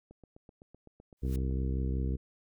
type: click train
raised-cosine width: 2 ms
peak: -39 dBFS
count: 12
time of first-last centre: 0.11-1.509 s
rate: 7.86 Hz
type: noise with exponential growth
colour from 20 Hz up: white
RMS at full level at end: -47 dBFS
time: 1.17-1.36 s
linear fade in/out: 2 ms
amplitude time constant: 41 ms
type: harmonic tone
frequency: 65.41 Hz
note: C2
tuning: in tune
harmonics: 1 / 2 / 3 / 4 / 5 / 6 / 7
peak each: -30 / -36 / -40 / -42 / -44 / -46 / -47 dBFS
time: 1.22-2.17 s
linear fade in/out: 20 ms
effects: none